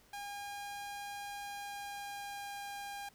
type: tone with pitch glide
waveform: sawtooth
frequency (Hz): 811 to 806.3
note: G#5 to G5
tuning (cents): -41 to +49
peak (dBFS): -38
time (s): 0.13-3.09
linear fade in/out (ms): 5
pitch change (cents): -10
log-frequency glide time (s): 1.23-2.67
effects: pink hiss -65 dBFS RMS until 3.14 s